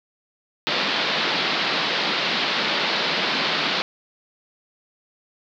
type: band-pass noise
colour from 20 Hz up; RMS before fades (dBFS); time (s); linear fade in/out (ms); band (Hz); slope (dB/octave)
white; -23; 0.67-3.82; 0; 150 to 4500; 48
effects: none